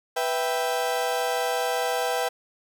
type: chord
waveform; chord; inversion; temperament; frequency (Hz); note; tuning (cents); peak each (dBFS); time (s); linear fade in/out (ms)
35% pulse; E minor; second; equal; 493.9 / 659.3 / 784; B4 / E5 / G5; 0 / 0 / 0; -26 / -28 / -26; 0.16-2.29; 10
effects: none